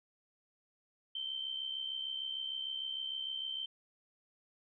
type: tone with amplitude modulation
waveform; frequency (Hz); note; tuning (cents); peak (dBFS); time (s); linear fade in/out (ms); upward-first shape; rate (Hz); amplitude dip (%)
sine; 3111; G7; -14; -34; 1.15-3.66; 5; sine; 66.6; 60
effects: none